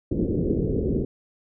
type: low-pass noise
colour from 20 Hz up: white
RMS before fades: -24 dBFS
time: 0.11-1.05 s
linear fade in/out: 5 ms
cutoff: 450 Hz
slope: 48 dB/octave
effects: none